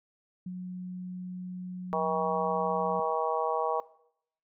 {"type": "tone", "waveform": "sine", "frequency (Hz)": 182, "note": "F#3", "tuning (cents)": -28, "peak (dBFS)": -34, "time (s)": [0.46, 3], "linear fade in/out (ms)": 5}
{"type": "harmonic tone", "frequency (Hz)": 159.6, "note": "D#3", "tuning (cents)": 44, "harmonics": [3, 4, 5, 6, 7], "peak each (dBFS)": [-33, -33, -33, -33, -33], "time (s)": [1.93, 3.8], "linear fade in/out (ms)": 0}
{"effects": ["noise-tail reverb RT60 0.7 s tail -19 dB re dry"]}